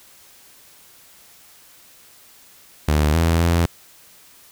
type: tone with pitch steps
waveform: sawtooth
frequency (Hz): 75.4 / 82.9 / 84.8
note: D2 / E2 / E2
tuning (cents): +46 / +10 / +50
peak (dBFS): -11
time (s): 2.88-3.66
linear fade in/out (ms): 5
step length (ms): 260
effects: white hiss -49 dBFS RMS until 4.51 s